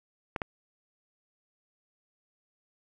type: clicks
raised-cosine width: 0.5 ms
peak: -16 dBFS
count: 2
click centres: 0.362 / 0.418 s
effects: none